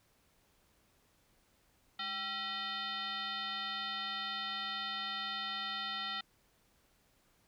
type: tone with frequency modulation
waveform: sine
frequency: 2489 Hz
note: D#7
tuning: in tune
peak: -36 dBFS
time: 1.99-6.21 s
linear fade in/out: 5 ms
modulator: 570 Hz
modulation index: 2.8
effects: pink hiss -71 dBFS RMS until 7.47 s